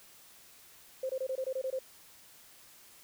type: tone bursts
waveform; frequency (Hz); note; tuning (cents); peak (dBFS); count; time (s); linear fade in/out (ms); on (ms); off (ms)
sine; 523.3; C5; 0; -31; 9; 1.03-1.79; 5; 64; 23
effects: white hiss -57 dBFS RMS until 3.03 s